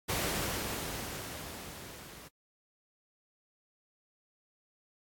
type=noise with level ramp; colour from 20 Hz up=pink; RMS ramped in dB=-31 to -50 dBFS; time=0.08-2.29 s; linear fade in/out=20 ms; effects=high-pass 60 Hz 12 dB/octave + AAC 64 kbps